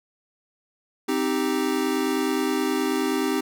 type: chord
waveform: square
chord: C minor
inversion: none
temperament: equal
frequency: 261.6 / 311.1 / 392 Hz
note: C4 / Eb4 / G4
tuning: 0 / 0 / 0 cents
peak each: -27 dBFS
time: 1.08-3.41 s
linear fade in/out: 10 ms
effects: none